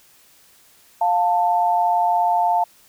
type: tone pair together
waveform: sine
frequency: 704 / 887 Hz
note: F5 / A5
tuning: +14 / +14 cents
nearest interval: major third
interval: 400 cents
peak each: -18 dBFS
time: 1.01-2.64 s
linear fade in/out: 5 ms
effects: white hiss -53 dBFS RMS until 2.88 s